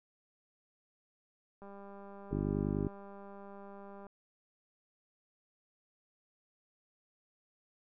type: click train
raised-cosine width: 1 ms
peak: -38 dBFS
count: 488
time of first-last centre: 1.62-4.067 s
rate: 199 Hz
type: harmonic tone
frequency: 50.2 Hz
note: G1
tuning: 42 cents sharp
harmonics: 1 / 2 / 3 / 4 / 5 / 6 / 7 / 8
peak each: -40 / -41 / -37 / -38 / -39 / -40 / -41 / -41 dBFS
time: 2.31-2.88 s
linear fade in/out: 5 ms
effects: none